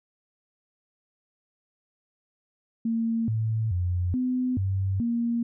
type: tone with pitch steps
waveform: sine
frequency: 227.8 / 110.9 / 89.2 / 252.9 / 96.3 / 234.6 Hz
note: A#3 / A2 / F2 / B3 / G2 / A#3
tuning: -40 / +14 / +37 / +41 / -30 / +11 cents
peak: -23 dBFS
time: 2.85-5.43 s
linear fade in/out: 5 ms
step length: 430 ms
effects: none